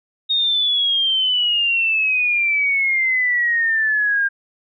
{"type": "exponential sweep", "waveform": "sine", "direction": "down", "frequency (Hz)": [3729, 1598], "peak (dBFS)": -15, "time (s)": [0.29, 4.29], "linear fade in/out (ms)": 20, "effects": []}